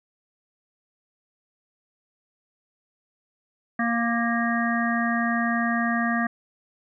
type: harmonic tone with a mistuned harmonic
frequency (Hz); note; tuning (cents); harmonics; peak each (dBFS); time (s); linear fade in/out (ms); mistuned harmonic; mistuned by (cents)
233.1; A#3; 0; 1 / 3 / 5 / 7 / 8; -24 / -29 / -30 / -30 / -29; 3.79-6.27; 5; 5; +17
effects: none